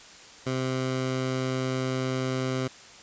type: tone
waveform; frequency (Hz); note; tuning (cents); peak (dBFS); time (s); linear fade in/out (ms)
15% pulse; 130; C3; -11; -20; 0.46-2.68; 10
effects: white hiss -48 dBFS RMS until 3.02 s + resampled to 16000 Hz